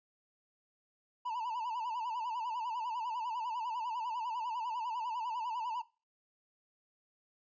triangle tone with vibrato, 932.3 Hz, A#5, in tune, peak -33 dBFS, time 1.25-5.82 s, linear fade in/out 10 ms, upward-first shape sine, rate 10 Hz, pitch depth 120 cents each way, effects noise-tail reverb RT60 0.3 s tail -19 dB re dry + resampled to 16000 Hz

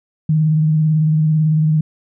sine tone with vibrato, 155.56 Hz, D#3, in tune, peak -11 dBFS, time 0.29-1.81 s, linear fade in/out 5 ms, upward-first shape sine, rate 18 Hz, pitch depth 35 cents each way, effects none

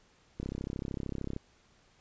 click train, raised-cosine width 3 ms, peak -23 dBFS, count 33, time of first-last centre 0.4-1.364 s, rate 33.2 Hz, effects pink hiss -65 dBFS RMS until 2 s + resampled to 16000 Hz

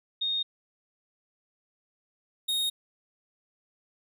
sine / 45% pulse tone pair in turn, 3700 / 3726 Hz, A#7 / A#7, -14 / -2 cents, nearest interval unison, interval 12 cents, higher second, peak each -26 dBFS, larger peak neither, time 0.21-0.43 / 2.48-2.7 s, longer neither, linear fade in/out 10 ms, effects none

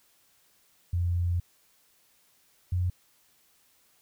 sine tone pair in turn, 87.31 / 90.02 Hz, F2 / F#2, 0 / -47 cents, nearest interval minor second, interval 53 cents, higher second, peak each -24 dBFS, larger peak neither, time 0.93-1.4 / 2.72-2.9 s, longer first, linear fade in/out 5 ms, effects white hiss -65 dBFS RMS until 4.01 s

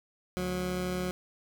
20% pulse tone pair together, 72.2 / 181.76 Hz, D2 / F#3, -29 / -31 cents, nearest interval octave + major third, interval 1598 cents, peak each -35 / -26 dBFS, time 0.37-1.11 s, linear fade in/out 0 ms, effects none

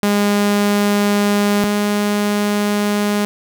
sawtooth tone pair in turn, 204.6 / 206.4 Hz, G#3 / G#3, -26 / -10 cents, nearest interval unison, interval 16 cents, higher second, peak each -9 / -11 dBFS, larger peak first, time 0.03-1.64 / 1.64-3.25 s, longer neither, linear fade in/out 0 ms, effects none

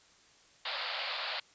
white band-pass noise, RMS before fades -37 dBFS, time 0.65-1.4 s, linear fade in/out 5 ms, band 510 to 4700 Hz, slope 96 dB/octave, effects white hiss -62 dBFS RMS until 1.54 s + resampled to 16000 Hz

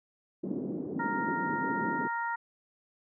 white band-pass noise, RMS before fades -35 dBFS, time 0.43-2.08 s, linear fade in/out 10 ms, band 180 to 350 Hz, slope 24 dB/octave
harmonic tone, 466.2 Hz, A#4, in tune, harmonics 2 / 3 / 4, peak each -32 / -36 / -38 dBFS, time 0.99-2.36 s, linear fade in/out 10 ms
effects none

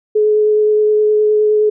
sine tone with vibrato, 425.1 Hz, G#4, 40 cents sharp, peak -9 dBFS, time 0.15-1.7 s, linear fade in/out 10 ms, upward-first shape triangle, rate 9.6 Hz, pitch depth 12 cents each way, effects none

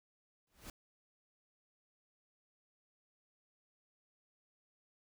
pink noise with exponential growth, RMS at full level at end -45 dBFS, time 0.47-0.7 s, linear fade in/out 2 ms, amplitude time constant 48 ms, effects none

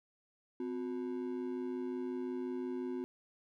triangle ring-modulated tone, 309.8 Hz, D#4, 7 cents flat, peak -31 dBFS, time 0.6-3.04 s, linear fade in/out 0 ms, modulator 52.8 Hz, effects none

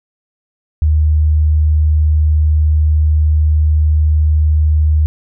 sine tone, 76.7 Hz, D#2, 24 cents flat, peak -8 dBFS, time 0.82-5.06 s, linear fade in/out 0 ms, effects none

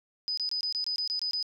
sine tone bursts, 4992 Hz, D#8, 5 cents sharp, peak -28 dBFS, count 10, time 0.28-1.427 s, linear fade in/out 0 ms, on 94 ms, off 23 ms, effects none

